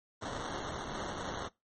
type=noise with sample-and-hold; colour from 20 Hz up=violet; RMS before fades=-39 dBFS; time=0.21-1.49 s; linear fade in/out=20 ms; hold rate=2450 Hz; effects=noise-tail reverb RT60 0.2 s tail -21 dB re dry + MP3 32 kbps